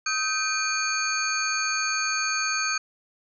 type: tone cluster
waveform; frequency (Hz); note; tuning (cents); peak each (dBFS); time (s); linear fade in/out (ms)
sine; 1266 / 1545 / 2428 / 4467 / 6480; D#6 / G6 / D#7 / C#8 / G#8; +30 / -26 / -43 / +12 / -43; -30; 0.06-2.78; 5
effects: none